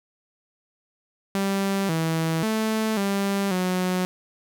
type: tone with pitch steps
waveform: sawtooth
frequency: 196.1 / 162.3 / 219.3 / 198.1 / 183 Hz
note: G3 / E3 / A3 / G3 / F#3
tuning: +1 / -27 / -6 / +18 / -19 cents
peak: -18 dBFS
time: 1.35-4.05 s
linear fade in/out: 0 ms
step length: 540 ms
effects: none